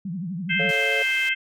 sine tone with vibrato, 178.7 Hz, F3, 40 cents sharp, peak -27 dBFS, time 0.05-0.71 s, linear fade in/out 5 ms, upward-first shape triangle, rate 12 Hz, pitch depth 230 cents each way
harmonic tone, 523 Hz, C5, 1 cent flat, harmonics 3 / 4 / 5 / 6, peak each -27 / -23 / -26 / -30 dBFS, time 0.49-1.35 s, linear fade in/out 20 ms
triangle chord, A augmented, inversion none, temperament equal, 440 / 554.4 / 698.5 Hz, A4 / C#5 / E#5, 0 / 0 / 0 cents, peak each -28 / -27 / -31 dBFS, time 0.59-1.03 s, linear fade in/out 10 ms
white band-pass noise, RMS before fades -41 dBFS, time 0.69-1.29 s, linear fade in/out 0 ms, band 410 to 7500 Hz, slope 12 dB/octave
effects none

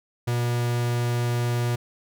45% pulse tone, 120.3 Hz, B2, 45 cents flat, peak -22 dBFS, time 0.27-1.76 s, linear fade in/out 10 ms, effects none

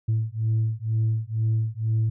sine beating tone pair, 110 / 112.1 Hz, A2 / A2, 0 / +33 cents, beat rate 2.1 Hz, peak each -23 dBFS, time 0.08-2.1 s, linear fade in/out 10 ms, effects tanh soft clip ceiling -17 dBFS

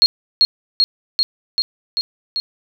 sine tone with echo, 4281 Hz, C8, 39 cents sharp, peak -6 dBFS, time 0.02-0.06 s, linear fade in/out 0 ms, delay 390 ms, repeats 6, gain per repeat -2 dB, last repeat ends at 2.4 s, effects none

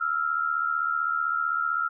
sine tone pair together, 1318.5 / 1394.2 Hz, E6 / F6, 0 / -3 cents, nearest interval minor second, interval 97 cents, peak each -27 / -26 dBFS, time 0-1.89 s, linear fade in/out 20 ms, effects none

